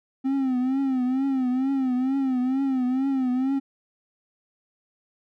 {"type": "tone with vibrato", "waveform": "triangle", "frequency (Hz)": 261.6, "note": "C4", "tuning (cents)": 0, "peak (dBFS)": -19, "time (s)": [0.24, 3.6], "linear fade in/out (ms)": 20, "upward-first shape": "triangle", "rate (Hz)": 2.2, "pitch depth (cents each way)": 100, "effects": []}